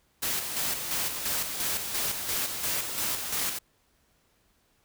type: noise with tremolo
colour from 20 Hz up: white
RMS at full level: -29 dBFS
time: 0.22-3.59 s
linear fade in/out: 10 ms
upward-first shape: square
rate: 2.9 Hz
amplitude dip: 45%
effects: pink hiss -68 dBFS RMS until 4.84 s